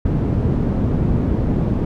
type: low-pass noise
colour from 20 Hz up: white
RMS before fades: -18 dBFS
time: 0.05-1.85 s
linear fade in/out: 5 ms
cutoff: 200 Hz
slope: 12 dB/octave
effects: none